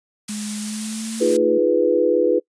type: noise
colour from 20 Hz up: blue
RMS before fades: -27 dBFS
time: 0.28-1.37 s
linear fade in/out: 5 ms
type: tone with pitch glide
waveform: sine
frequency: 210.2 to 225.3 Hz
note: G#3 to A3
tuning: +21 to +41 cents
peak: -26 dBFS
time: 0.29-1.58 s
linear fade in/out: 5 ms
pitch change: +120 cents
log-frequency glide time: 0.58-1.2 s
type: chord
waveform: sine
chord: F half-diminished seventh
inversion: third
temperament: equal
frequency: 311.1 / 349.2 / 415.3 / 493.9 Hz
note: Eb4 / F4 / Ab4 / Cb5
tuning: 0 / 0 / 0 / 0 cents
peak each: -23 / -20 / -21 / -17 dBFS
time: 1.2-2.4 s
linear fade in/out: 20 ms
effects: noise-tail reverb RT60 0.1 s tail -25 dB re dry + resampled to 22050 Hz